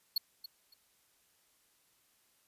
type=tone with echo; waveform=square; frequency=4355 Hz; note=C#8; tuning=31 cents flat; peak=-28 dBFS; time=0.16-0.18 s; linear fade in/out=5 ms; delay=280 ms; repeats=2; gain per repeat=-14 dB; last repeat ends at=0.74 s; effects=white hiss -71 dBFS RMS until 2.47 s + resampled to 32000 Hz